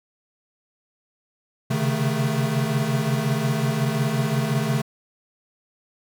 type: tone cluster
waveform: square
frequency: 133.3 / 138.9 / 154.9 / 219.5 Hz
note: C3 / C#3 / D#3 / A3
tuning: +33 / +4 / -7 / -4 cents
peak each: -27 dBFS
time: 1.7-4.82 s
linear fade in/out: 10 ms
effects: none